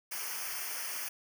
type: noise with comb filter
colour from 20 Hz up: white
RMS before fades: -38 dBFS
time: 0.11-1.09 s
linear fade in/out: 10 ms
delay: 0.26 ms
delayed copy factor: -0.95
effects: none